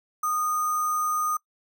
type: tone with sample-and-hold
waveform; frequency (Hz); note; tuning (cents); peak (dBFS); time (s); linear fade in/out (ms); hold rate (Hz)
sine; 1231; D#6; -19; -23; 0.23-1.37; 5; 7350
effects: noise-tail reverb RT60 0.1 s tail -23 dB re dry